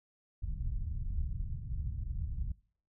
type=low-pass noise; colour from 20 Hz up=pink; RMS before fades=-36 dBFS; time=0.42-2.52 s; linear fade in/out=5 ms; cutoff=120 Hz; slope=24 dB/octave; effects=noise-tail reverb RT60 0.5 s tail -23 dB re dry